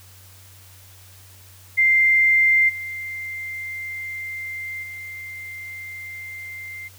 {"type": "tone with level steps", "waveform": "sine", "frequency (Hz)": 2093, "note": "C7", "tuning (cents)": 0, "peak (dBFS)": [-13, -28, -32], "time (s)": [1.77, 6.89], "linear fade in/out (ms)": 20, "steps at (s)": [2.68, 4.82], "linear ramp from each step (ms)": 20, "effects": ["added 94 Hz sine -47 dBFS peak until 6.98 s", "white hiss -49 dBFS RMS until 6.98 s"]}